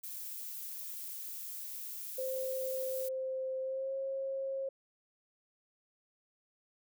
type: noise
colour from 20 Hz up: violet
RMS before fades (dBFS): -43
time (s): 0.03-3.09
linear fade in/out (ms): 10
type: tone with pitch glide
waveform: sine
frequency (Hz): 523.3 to 538.9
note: C5 to C#5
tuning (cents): 0 to -49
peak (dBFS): -34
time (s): 2.18-4.69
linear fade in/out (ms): 5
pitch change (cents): +51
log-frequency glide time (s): 3.61-3.94
effects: none